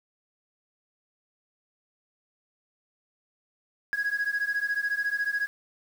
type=beating tone pair; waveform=sine; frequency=1652 / 1666 Hz; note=G#6 / G#6; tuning=-10 / +5 cents; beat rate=14 Hz; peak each=-27 / -27 dBFS; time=3.93-5.47 s; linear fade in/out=0 ms; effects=tanh soft clip ceiling -22 dBFS + 8-bit